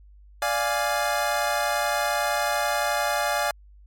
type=chord; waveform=25% pulse; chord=D diminished; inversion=none; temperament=equal; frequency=587.3 / 698.5 / 830.6 Hz; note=D5 / F5 / Ab5; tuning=0 / 0 / 0 cents; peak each=-23 dBFS; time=0.42-3.51 s; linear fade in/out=2 ms; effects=added 50 Hz sine -47 dBFS peak until 3.86 s + MP3 64 kbps